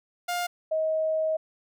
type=tone pair in turn; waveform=sawtooth / sine; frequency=706 / 632.3 Hz; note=F5 / D#5; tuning=+19 / +28 cents; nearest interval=major second; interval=191 cents; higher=first; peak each=-23 dBFS; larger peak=neither; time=0.28-0.47 / 0.71-1.37 s; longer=second; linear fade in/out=10 ms; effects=none